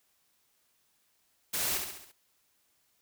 white noise with echo, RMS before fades -32 dBFS, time 1.53-1.78 s, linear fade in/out 10 ms, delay 68 ms, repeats 5, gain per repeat -5 dB, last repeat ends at 2.12 s, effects white hiss -72 dBFS RMS until 3.01 s

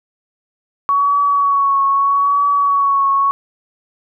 sine tone with vibrato, 1121 Hz, C#6, 19 cents sharp, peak -11 dBFS, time 0.89-3.31 s, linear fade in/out 0 ms, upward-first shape triangle, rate 0.79 Hz, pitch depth 33 cents each way, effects none

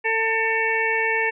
harmonic tone, 447.9 Hz, A4, 31 cents sharp, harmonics 1 / 2 / 4 / 5 / 6, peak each -26 / -27 / -23 / -25 / -29 dBFS, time 0.04-1.31 s, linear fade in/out 20 ms, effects none

